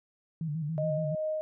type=tone with vibrato; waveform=sine; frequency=154.7 Hz; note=D#3; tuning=10 cents flat; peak=-30 dBFS; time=0.41-1.15 s; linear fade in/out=2 ms; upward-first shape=square; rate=7.1 Hz; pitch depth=82 cents each way
type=tone with tremolo; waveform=sine; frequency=622 Hz; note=D#5; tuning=1 cent flat; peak=-28 dBFS; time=0.78-1.41 s; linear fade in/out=0 ms; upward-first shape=sine; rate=2.5 Hz; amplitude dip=35%
effects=none